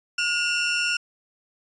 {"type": "tone pair together", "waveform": "30% pulse", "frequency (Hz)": [1433.5, 2710], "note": ["F6", "E7"], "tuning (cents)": [45, 47], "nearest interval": "major seventh", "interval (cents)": 1102, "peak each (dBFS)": [-23, -21], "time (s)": [0.18, 0.97], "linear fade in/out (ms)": 5, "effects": ["resampled to 22050 Hz"]}